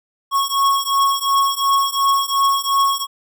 square beating tone pair, 1100 / 1102.8 Hz, C#6 / C#6, -14 / -9 cents, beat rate 2.8 Hz, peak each -19 / -18 dBFS, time 0.31-3.07 s, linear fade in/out 50 ms, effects none

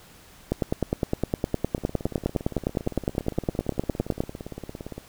two click trains, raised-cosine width 2 ms, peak -9 / -21 dBFS, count 37 / 57, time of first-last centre 0.52-4.205 / 1.78-4.98 s, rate 9.77 / 17.5 Hz, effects pink hiss -51 dBFS RMS until 5.08 s

